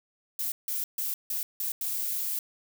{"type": "noise bursts at uneven times", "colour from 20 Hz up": "violet", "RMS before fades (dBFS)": -31, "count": 6, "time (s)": [[0.39, 0.52], [0.68, 0.84], [0.98, 1.14], [1.3, 1.43], [1.6, 1.72], [1.81, 2.39]], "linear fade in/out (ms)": 2, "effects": []}